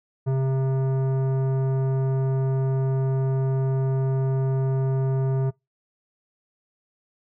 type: tone with tanh clipping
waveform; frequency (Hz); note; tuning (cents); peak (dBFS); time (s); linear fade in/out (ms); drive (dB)
sine; 133.1; C3; +30; -22; 0.26-5.51; 20; 14
effects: noise-tail reverb RT60 0.2 s tail -24 dB re dry